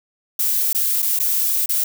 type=noise with dropouts; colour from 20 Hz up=violet; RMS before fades=-19 dBFS; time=0.39-1.84 s; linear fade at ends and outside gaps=5 ms; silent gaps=0.73-0.747 / 1.021-1.025 / 1.19-1.198 / 1.66-1.691 s; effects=none